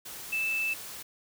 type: tone in noise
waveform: sine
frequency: 2637 Hz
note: E7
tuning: in tune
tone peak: -27 dBFS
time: 0.32-0.74 s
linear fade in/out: 10 ms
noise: white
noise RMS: -42 dBFS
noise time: 0.05-1.03 s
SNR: +12 dB
effects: none